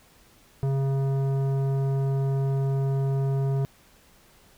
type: tone with tanh clipping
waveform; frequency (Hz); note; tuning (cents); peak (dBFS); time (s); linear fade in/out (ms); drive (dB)
triangle; 136.2; C#3; -30; -24; 0.63-3.65; 0; 17
effects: pink hiss -57 dBFS RMS until 4.57 s

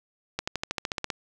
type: accelerating click train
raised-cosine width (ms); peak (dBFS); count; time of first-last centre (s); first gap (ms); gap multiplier
0.2; -11; 11; 0.39-1.102; 85; 0.96
effects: none

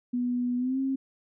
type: tone with pitch glide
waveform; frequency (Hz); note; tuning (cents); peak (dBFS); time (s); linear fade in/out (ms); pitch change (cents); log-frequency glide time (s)
sine; 245.5 to 267.7; B3 to C4; -10 to +40; -25; 0.13-0.96; 10; +150; 0.57-0.79
effects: none

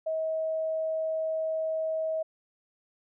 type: tone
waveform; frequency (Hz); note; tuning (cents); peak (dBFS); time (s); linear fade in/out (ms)
sine; 638; D#5; +43; -27; 0.06-2.23; 10
effects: none

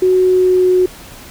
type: tone with pitch glide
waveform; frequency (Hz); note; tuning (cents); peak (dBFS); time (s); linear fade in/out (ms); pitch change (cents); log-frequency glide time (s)
sine; 370 to 366.2; F#4 to F#4; 0 to -18; -8; 0.02-0.86; 5; -18; 0.15-0.75
effects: pink hiss -36 dBFS RMS until 1.3 s

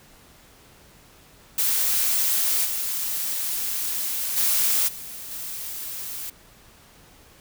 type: noise with level steps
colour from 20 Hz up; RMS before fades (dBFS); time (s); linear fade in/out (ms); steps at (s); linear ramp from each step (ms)
blue; -22 / -27 / -21 / -37 / -33; 1.58-6.3; 5; 2.64 / 4.36 / 4.87 / 5.3; 20
effects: pink hiss -52 dBFS RMS until 7.4 s

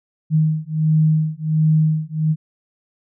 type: beating tone pair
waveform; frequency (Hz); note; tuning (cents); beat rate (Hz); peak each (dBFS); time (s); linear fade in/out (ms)
sine; 155.6 / 157; D#3 / D#3; 0 / +16; 1.4; -17; 0.3-2.36; 50
effects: none

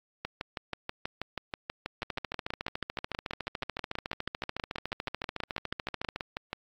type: two click trains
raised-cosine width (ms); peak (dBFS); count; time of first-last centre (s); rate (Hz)
0.3; -17 / -17; 58 / 40; 2.03-6.16 / 0.25-6.53; 13.8 / 6.21
effects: AAC 64 kbps

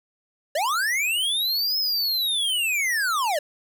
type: linear two-way sweep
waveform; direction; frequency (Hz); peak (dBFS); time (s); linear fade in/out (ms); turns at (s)
square; up then down; 553 to 5200 to 553; -22; 0.55-3.39; 5; 1.78
effects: none

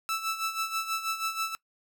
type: tone with tremolo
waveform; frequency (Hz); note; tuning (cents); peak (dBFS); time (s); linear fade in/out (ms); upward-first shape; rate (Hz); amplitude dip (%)
sawtooth; 1318.5; E6; 0; -23; 0.09-1.55; 0; sine; 6.2; 70
effects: noise-tail reverb RT60 0.1 s tail -21 dB re dry

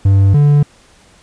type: tone pair in turn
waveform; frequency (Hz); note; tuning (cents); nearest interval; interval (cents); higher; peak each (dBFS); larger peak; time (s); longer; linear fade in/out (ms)
triangle; 98 / 145.65; G2 / D3; 0 / -14; perfect fifth; 686; second; -4; neither; 0.05-0.34 / 0.34-0.63; neither; 5
effects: pink hiss -47 dBFS RMS until 1.22 s + resampled to 22050 Hz

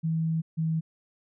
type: tone pair in turn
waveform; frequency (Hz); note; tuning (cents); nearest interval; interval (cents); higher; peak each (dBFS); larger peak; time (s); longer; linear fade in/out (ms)
sine; 161.8 / 160.87; E3 / E3; -32 / -42; unison; 10; first; -24 / -24; neither; 0.03-0.42 / 0.57-0.81; first; 20
effects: none

